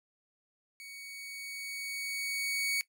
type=tone with level ramp; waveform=sawtooth; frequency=2238 Hz; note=C#7; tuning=16 cents sharp; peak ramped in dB=-42 to -25 dBFS; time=0.8-2.81 s; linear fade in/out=0 ms; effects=noise-tail reverb RT60 0.1 s tail -18 dB re dry